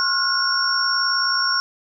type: tone cluster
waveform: sine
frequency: 1073 / 1390 / 1449 / 5490 Hz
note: C6 / F6 / F#6 / F8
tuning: +43 / -9 / -37 / -31 cents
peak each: -25 / -28 / -23 / -20 dBFS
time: 0-1.6 s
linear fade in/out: 0 ms
effects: none